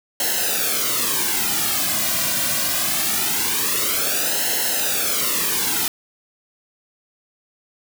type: noise with flanger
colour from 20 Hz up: white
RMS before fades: -21 dBFS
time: 0.2-5.88 s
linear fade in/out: 2 ms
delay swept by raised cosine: 0.84 to 2.34 ms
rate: 0.23 Hz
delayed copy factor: -0.8
effects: none